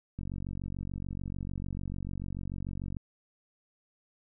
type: click train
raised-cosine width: 5 ms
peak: -25 dBFS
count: 131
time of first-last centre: 0.19-2.968 s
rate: 46.8 Hz
effects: none